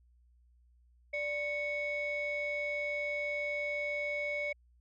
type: tone pair together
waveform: sine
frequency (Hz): 587.2 / 2217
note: D5 / C#7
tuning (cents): 0 / 0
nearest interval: octave + major seventh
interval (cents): 2300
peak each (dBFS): -35 / -33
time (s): 1.13-4.53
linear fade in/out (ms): 10
effects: tanh soft clip ceiling -28 dBFS + added 60 Hz sine -62 dBFS peak until 4.8 s